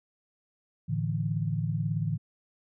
sine chord, A suspended fourth, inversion none, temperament just, 110 / 146.67 / 165 Hz, A2 / D3 / E3, 0 / -2 / +2 cents, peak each -31 dBFS, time 0.88-2.18 s, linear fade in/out 20 ms, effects none

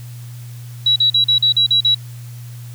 sine tone bursts, 3900 Hz, B7, 23 cents flat, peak -10 dBFS, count 8, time 0.86-1.947 s, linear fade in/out 5 ms, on 100 ms, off 41 ms, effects added 120 Hz sine -30 dBFS peak until 2.74 s + white hiss -45 dBFS RMS until 2.74 s

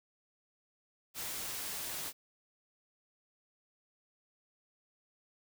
white noise, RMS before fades -40 dBFS, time 1.14-2.13 s, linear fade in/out 50 ms, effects none

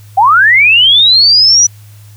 sine linear sweep, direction up, 727 to 5940 Hz, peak -3 dBFS, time 0.17-1.67 s, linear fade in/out 10 ms, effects added 104 Hz sine -33 dBFS peak until 2.16 s + white hiss -45 dBFS RMS until 2.16 s

